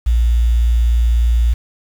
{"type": "tone with quantisation", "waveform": "sine", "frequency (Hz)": 58.27, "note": "A#1", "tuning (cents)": 0, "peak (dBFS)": -10, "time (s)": [0.06, 1.54], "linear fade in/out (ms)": 10, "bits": 6, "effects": []}